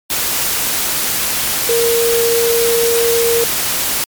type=tone in noise; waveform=sine; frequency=466.2 Hz; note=A#4; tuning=in tune; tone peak=-12 dBFS; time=1.69-3.44 s; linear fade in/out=2 ms; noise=white; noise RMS=-17 dBFS; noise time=0.1-4.04 s; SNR=+2 dB; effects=MP3 96 kbps